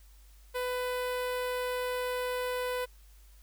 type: tone with notch filter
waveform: sawtooth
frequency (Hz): 499.1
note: B4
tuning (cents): +18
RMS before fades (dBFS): -33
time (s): 0.54-2.86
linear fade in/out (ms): 20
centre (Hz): 6300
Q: 1.2
effects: added 50 Hz sine -53 dBFS peak until 3.42 s + white hiss -64 dBFS RMS until 3.42 s